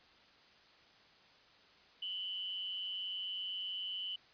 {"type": "tone with amplitude modulation", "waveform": "sine", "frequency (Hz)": 2992, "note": "F#7", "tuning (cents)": 19, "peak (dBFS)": -35, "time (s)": [2.02, 4.16], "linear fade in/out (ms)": 5, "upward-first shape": "sine", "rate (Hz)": 189, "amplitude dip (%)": 65, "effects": ["white hiss -63 dBFS RMS until 4.33 s", "resampled to 11025 Hz"]}